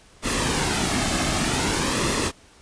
pink noise with flanger, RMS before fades -23 dBFS, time 0.22-2.32 s, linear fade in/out 50 ms, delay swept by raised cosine 1.3 to 2.11 ms, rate 0.53 Hz, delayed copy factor -0.5, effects pink hiss -52 dBFS RMS until 2.61 s + resampled to 22050 Hz

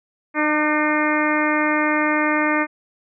harmonic tone with a mistuned harmonic, 303.3 Hz, D#4, 44 cents flat, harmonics 1 / 2 / 3 / 4 / 5 / 6 / 7 / 8, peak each -21 / -25 / -26 / -25 / -27 / -25 / -25 / -31 dBFS, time 0.34-2.67 s, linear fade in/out 50 ms, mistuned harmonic 4, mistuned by -18 cents, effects none

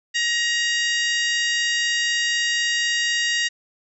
harmonic tone, 944 Hz, A#5, 22 cents sharp, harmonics 2 / 3 / 4 / 5 / 6 / 7 / 8, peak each -22 / -26 / -28 / -30 / -32 / -33 / -34 dBFS, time 0.14-3.49 s, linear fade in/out 20 ms, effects none

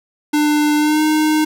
square tone with pitch glide, 298.6 to 308.1 Hz, D4 to D#4, +29 to -17 cents, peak -13 dBFS, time 0.33-1.45 s, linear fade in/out 10 ms, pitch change +54 cents, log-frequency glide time 0.77-1.02 s, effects none

